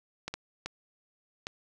clicks, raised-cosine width 0.2 ms, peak -18 dBFS, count 4, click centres 0.28 / 0.34 / 0.66 / 1.469 s, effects none

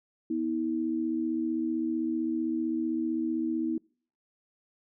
sine tone pair together, 245.3 / 320.9 Hz, B3 / E4, -12 / -46 cents, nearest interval perfect fourth, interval 466 cents, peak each -32 / -28 dBFS, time 0.3-3.78 s, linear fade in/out 5 ms, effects noise-tail reverb RT60 0.5 s tail -26 dB re dry

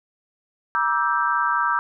sine chord, E half-diminished seventh, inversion second, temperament equal with one note detuned, 955.2 / 1174.7 / 1318.5 / 1568 Hz, Bb5 / D6 / E6 / G6, +42 / 0 / 0 / 0 cents, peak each -24 dBFS, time 0.75-1.79 s, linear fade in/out 0 ms, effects none

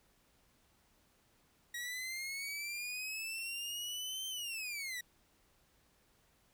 sawtooth linear two-way sweep, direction up then down, 1900 to 3125 to 1900 Hz, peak -36 dBFS, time 1.74-5.01 s, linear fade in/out 5 ms, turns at 4.28 s, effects pink hiss -71 dBFS RMS until 6.53 s

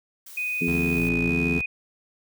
blue noise, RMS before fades -43 dBFS, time 0.26-1.09 s, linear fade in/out 5 ms
sine tone, 2489 Hz, D#7, in tune, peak -25 dBFS, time 0.37-1.66 s, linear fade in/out 5 ms
harmonic tone, 85 Hz, F2, 46 cents flat, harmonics 2 / 3 / 4 / 5, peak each -27 / -26 / -32 / -32 dBFS, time 0.61-1.59 s, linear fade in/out 5 ms
25% pulse tone with vibrato, 65.41 Hz, C2, in tune, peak -26 dBFS, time 0.67-1.62 s, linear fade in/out 10 ms, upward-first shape square, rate 1.6 Hz, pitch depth 210 cents each way
effects none

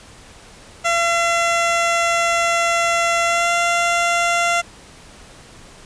15% pulse tone with pitch glide, 680 to 688.7 Hz, F5 to F5, -46 to -24 cents, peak -9 dBFS, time 0.84-4.62 s, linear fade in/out 20 ms, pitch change +22 cents, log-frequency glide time 3.25-3.51 s, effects pink hiss -43 dBFS RMS until 5.85 s + resampled to 22050 Hz

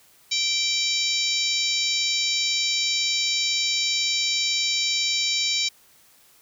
harmonic tone, 778 Hz, G5, 13 cents flat, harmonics 3 / 4 / 5 / 6 / 7 / 8 / 9, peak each -29 / -32 / -25 / -30 / -28 / -36 / -31 dBFS, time 0.31-5.69 s, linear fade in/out 10 ms, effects white hiss -56 dBFS RMS until 6.41 s

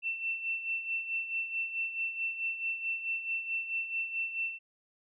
sine tone with tremolo, 2687 Hz, E7, 33 cents sharp, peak -29 dBFS, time 0.02-4.59 s, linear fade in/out 50 ms, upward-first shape sine, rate 4.6 Hz, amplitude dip 65%, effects none

